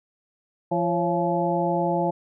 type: harmonic tone with a mistuned harmonic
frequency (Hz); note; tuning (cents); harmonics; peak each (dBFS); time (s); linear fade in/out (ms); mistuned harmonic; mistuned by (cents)
171.5; F3; -31; 1 / 2 / 3 / 4 / 5; -27 / -27 / -27 / -27 / -27; 0.71-2.11; 10; 3; +100
effects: none